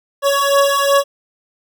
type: beating tone pair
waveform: 25% pulse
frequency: 558 / 560.7 Hz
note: C#5 / C#5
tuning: +11 / +20 cents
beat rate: 2.7 Hz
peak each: -11 dBFS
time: 0.22-1.04 s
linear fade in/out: 50 ms
effects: none